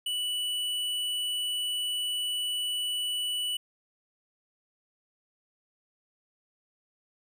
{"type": "tone with hard clipping", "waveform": "triangle", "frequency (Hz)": 2960, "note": "F#7", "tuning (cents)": 0, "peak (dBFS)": -30, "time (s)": [0.06, 3.57], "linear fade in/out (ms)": 5, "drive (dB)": 13, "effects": []}